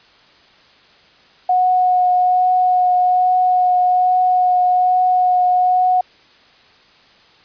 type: tone with vibrato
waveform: sine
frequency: 730 Hz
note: F#5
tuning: 24 cents flat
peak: -11 dBFS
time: 1.49-6.01 s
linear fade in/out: 5 ms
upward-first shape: triangle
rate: 1.2 Hz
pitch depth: 12 cents each way
effects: white hiss -49 dBFS RMS until 7.44 s + resampled to 11025 Hz